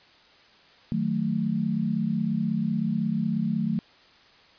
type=chord; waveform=sine; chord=D# diminished; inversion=none; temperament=equal with one note detuned; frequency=155.56 / 185 / 221.3 Hz; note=D#3 / F#3 / A3; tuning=0 / 0 / +10 cents; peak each=-30 / -28 / -26 dBFS; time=0.92-3.79 s; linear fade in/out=0 ms; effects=white hiss -55 dBFS RMS until 4.58 s + resampled to 11025 Hz